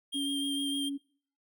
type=tone with vibrato; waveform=square; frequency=3203 Hz; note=G7; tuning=37 cents sharp; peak=-33 dBFS; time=0.12-0.9 s; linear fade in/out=20 ms; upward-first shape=sine; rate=6.6 Hz; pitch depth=20 cents each way
type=tone; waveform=sine; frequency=280 Hz; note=C#4; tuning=18 cents sharp; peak=-32 dBFS; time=0.14-0.98 s; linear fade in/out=20 ms
effects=noise-tail reverb RT60 0.5 s tail -23 dB re dry